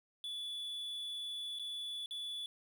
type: tone with dropouts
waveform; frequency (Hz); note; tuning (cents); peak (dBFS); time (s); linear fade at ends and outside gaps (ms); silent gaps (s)
triangle; 3443; A7; -38; -38; 0.24-2.46; 1; 1.588-1.595 / 2.06-2.109
effects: 11-bit